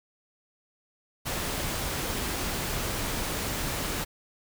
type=noise; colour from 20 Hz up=pink; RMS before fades=-31 dBFS; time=1.25-4.05 s; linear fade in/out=20 ms; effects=none